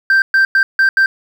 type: tone bursts at uneven times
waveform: sine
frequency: 1568 Hz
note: G6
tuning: in tune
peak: -5 dBFS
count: 5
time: 0.1-0.22 / 0.34-0.45 / 0.55-0.63 / 0.79-0.89 / 0.97-1.06 s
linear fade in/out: 2 ms
effects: tanh soft clip ceiling -7 dBFS + 7-bit